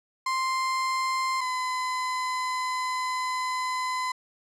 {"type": "tone pair in turn", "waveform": "35% pulse", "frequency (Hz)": [1046.5, 1016.1], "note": ["C6", "B5"], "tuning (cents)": [0, 49], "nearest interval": "minor second", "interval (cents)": 51, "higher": "first", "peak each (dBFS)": [-23, -25], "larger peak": "first", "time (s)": [[0.26, 1.41], [1.41, 4.12]], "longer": "second", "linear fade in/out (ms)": 5, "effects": ["low-pass 8000 Hz 12 dB/octave"]}